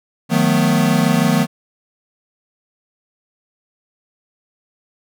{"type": "chord", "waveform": "square", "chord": "B dominant seventh", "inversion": "first", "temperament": "equal with one note detuned", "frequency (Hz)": [155.56, 181.29, 220, 246.9], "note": ["D#3", "F#3", "A3", "B3"], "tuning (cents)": [0, -35, 0, 0], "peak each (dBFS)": -19, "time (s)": [0.29, 1.47], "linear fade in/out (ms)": 50, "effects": []}